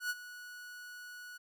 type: tone with ADSR envelope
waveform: 45% pulse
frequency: 1468 Hz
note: F#6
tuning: 14 cents flat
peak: -31 dBFS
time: 0-1.38 s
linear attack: 100 ms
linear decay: 38 ms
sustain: -15 dB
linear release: 15 ms
effects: none